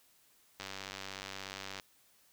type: click train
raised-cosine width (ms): 0.2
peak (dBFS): -24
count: 117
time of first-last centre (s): 0.6-1.798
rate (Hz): 96.8
effects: white hiss -67 dBFS RMS until 2.32 s